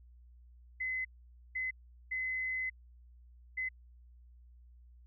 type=tone bursts at uneven times; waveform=sine; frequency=2036 Hz; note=C7; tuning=48 cents flat; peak=-33 dBFS; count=4; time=0.8-1.05 / 1.55-1.71 / 2.11-2.7 / 3.57-3.69 s; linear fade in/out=10 ms; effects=added 60 Hz sine -55 dBFS peak until 5.06 s